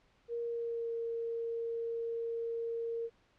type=tone with pitch glide; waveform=sine; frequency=469.6 to 461.8 Hz; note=A#4 to A#4; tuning=+13 to -16 cents; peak=-34 dBFS; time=0.28-3.1 s; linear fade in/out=50 ms; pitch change=-29 cents; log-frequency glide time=0.41-0.93 s; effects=pink hiss -69 dBFS RMS until 3.38 s + low-pass 4000 Hz 12 dB/octave